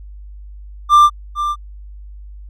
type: tone with echo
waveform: triangle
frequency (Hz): 1186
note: D6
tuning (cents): +17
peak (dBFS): -3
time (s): 0.89-1.1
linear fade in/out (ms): 50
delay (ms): 460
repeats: 1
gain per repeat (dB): -11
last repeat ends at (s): 1.56
effects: added 50 Hz sine -32 dBFS peak until 2.49 s